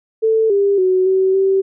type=tone with pitch steps; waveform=sine; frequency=443.5 / 399.8 / 371.7 / 379.3 / 386.1 Hz; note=A4 / G4 / F#4 / F#4 / G4; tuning=+14 / +34 / +8 / +43 / -26 cents; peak=-11 dBFS; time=0.22-1.62 s; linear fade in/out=20 ms; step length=280 ms; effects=none

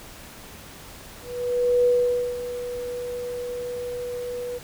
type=tone with ADSR envelope; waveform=sine; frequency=489.3 Hz; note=B4; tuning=16 cents flat; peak=-15 dBFS; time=1.22-4.59 s; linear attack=630 ms; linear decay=500 ms; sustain=-13 dB; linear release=20 ms; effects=pink hiss -43 dBFS RMS until 4.63 s

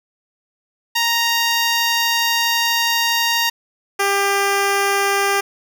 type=tone pair in turn; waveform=10% pulse; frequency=932.3 / 398.1 Hz; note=A#5 / G4; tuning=0 / +27 cents; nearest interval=octave + minor third; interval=1473 cents; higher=first; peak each=-7 dBFS; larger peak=neither; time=0.95-3.5 / 3.99-5.41 s; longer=first; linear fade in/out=10 ms; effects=none

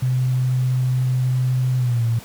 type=tone with pitch glide; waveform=sine; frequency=127.7 to 115.76 Hz; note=C3 to A#2; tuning=-42 to -12 cents; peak=-16 dBFS; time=0.02-2.19 s; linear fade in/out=5 ms; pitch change=-170 cents; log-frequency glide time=1.77-2.04 s; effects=pink hiss -41 dBFS RMS until 2.24 s + high-pass 60 Hz 12 dB/octave

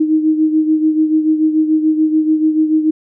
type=beating tone pair; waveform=sine; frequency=311.1 / 318 Hz; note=D#4 / D#4; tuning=0 / +38 cents; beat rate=6.9 Hz; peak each=-11 / -18 dBFS; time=0-2.91 s; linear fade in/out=10 ms; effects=none

